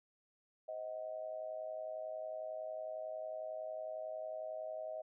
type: tone with amplitude modulation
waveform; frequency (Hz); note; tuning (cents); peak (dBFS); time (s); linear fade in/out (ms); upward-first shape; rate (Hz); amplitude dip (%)
sine; 631; D#5; +24; -37; 0.68-5.02; 10; sine; 111; 75
effects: none